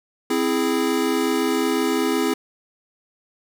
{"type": "chord", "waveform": "square", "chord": "C augmented", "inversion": "none", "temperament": "equal", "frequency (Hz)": [261.6, 329.6, 415.3], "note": ["C4", "E4", "G#4"], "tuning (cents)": [0, 0, 0], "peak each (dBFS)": -24, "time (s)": [0.3, 2.34], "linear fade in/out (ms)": 5, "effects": []}